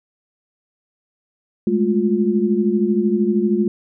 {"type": "tone cluster", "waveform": "sine", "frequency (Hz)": [204.5, 217.4, 353.2], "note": ["G#3", "A3", "F4"], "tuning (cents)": [-26, -21, 20], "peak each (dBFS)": -19, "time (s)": [1.67, 3.68], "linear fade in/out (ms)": 2, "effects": []}